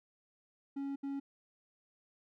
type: tone bursts at uneven times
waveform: triangle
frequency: 277.3 Hz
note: C#4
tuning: 1 cent sharp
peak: -34 dBFS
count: 2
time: 0.76-0.96 / 1.03-1.2 s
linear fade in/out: 10 ms
effects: none